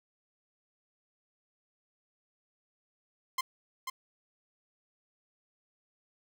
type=tone with echo; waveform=sawtooth; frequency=1045 Hz; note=C6; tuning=2 cents flat; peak=-25 dBFS; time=3.38-3.41 s; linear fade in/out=5 ms; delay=490 ms; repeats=1; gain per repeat=-6 dB; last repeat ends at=3.9 s; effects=none